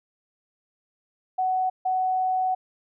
sine tone bursts at uneven times, 746 Hz, F#5, 14 cents sharp, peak -21 dBFS, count 2, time 1.38-1.7 / 1.85-2.55 s, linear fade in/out 10 ms, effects none

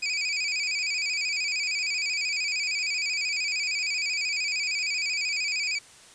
25% pulse tone with vibrato, 2396 Hz, D7, 34 cents sharp, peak -22 dBFS, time 0.02-5.79 s, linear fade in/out 10 ms, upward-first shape square, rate 13 Hz, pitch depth 71 cents each way, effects white hiss -51 dBFS RMS until 6.14 s + resampled to 22050 Hz

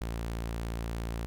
sawtooth tone, 57 Hz, A#1, 38 cents flat, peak -29 dBFS, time 0.01-1.26 s, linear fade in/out 0 ms, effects none

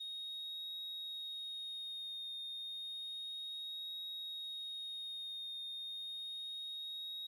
sine tone with vibrato, 3729 Hz, A#7, in tune, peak -40 dBFS, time 0-7.27 s, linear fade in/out 10 ms, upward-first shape triangle, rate 0.31 Hz, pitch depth 23 cents each way, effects tanh soft clip ceiling -40 dBFS + 12-bit

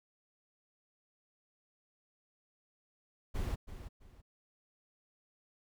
brown noise with echo, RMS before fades -35 dBFS, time 3.34-3.56 s, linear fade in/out 20 ms, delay 330 ms, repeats 2, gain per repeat -11 dB, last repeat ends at 4.22 s, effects none

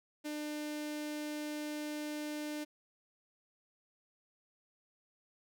sawtooth tone with notch filter, 300 Hz, D4, 37 cents sharp, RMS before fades -40 dBFS, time 0.24-2.65 s, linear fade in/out 20 ms, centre 1100 Hz, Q 1.8, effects none

